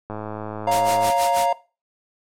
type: click train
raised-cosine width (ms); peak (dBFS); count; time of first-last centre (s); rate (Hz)
1; -17; 108; 0.1-1.1; 107
type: chord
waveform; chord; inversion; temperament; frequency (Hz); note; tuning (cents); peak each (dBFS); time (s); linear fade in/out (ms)
triangle; Bb minor; first; equal; 554.4 / 698.5 / 932.3; Db5 / F5 / Bb5; 0 / 0 / 0; -23 / -18 / -19; 0.67-1.53; 5
type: noise with tremolo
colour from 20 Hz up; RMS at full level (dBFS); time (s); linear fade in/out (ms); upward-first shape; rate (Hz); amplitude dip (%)
white; -26; 0.71-1.46; 5; sine; 6.2; 90
effects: noise-tail reverb RT60 0.3 s tail -18 dB re dry + low-pass 11000 Hz 12 dB/octave